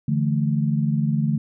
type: chord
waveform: sine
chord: D suspended second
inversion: none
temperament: equal with one note detuned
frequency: 146.83 / 166.63 / 220 Hz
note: D3 / E3 / A3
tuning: 0 / +19 / 0 cents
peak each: -21 / -25 / -23 dBFS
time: 0.08-1.38 s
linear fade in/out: 5 ms
effects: none